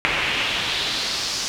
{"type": "noise with band-pass filter sweep", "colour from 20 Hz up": "brown", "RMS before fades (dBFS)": -24, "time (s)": [0.05, 1.48], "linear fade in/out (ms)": 0, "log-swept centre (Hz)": [2300, 5500], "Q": 2.5, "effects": []}